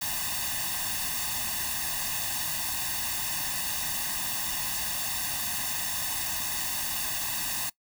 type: noise with comb filter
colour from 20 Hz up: white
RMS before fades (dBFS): -31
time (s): 0.01-7.7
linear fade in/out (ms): 10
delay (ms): 1.1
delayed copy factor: +1
effects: noise-tail reverb RT60 0.1 s tail -22 dB re dry